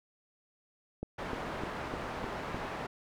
click train, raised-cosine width 2 ms, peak -23 dBFS, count 6, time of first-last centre 1.03-2.545 s, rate 3.3 Hz
white low-pass noise, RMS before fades -39 dBFS, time 1.18-2.87 s, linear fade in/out 10 ms, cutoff 1200 Hz, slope 12 dB/octave
effects none

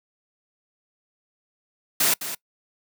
white noise with echo, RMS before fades -20 dBFS, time 2-2.14 s, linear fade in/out 5 ms, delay 210 ms, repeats 1, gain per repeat -11 dB, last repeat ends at 2.35 s, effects noise-tail reverb RT60 0.1 s tail -23 dB re dry + high-pass 150 Hz 12 dB/octave

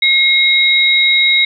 sine tone pair together, 2148 / 3810 Hz, C7 / A#7, +45 / +37 cents, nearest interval minor seventh, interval 992 cents, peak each -11 dBFS, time 0.02-1.45 s, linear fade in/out 5 ms, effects none

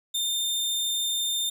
sawtooth tone, 3613 Hz, A7, 45 cents sharp, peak -22 dBFS, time 0.14-1.5 s, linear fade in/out 10 ms, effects none

